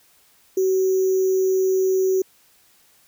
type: tone with sample-and-hold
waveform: sine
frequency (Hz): 377.2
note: F#4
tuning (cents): +33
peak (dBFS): -16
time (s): 0.57-2.22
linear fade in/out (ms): 5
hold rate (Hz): 6300
effects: white hiss -57 dBFS RMS until 3.07 s